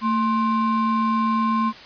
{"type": "ring-modulated tone", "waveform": "triangle", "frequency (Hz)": 640, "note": "D#5", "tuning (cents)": 49, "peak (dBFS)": -13, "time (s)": [0.01, 1.73], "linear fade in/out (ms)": 50, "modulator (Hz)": 416, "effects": ["white hiss -41 dBFS RMS until 1.85 s", "resampled to 11025 Hz"]}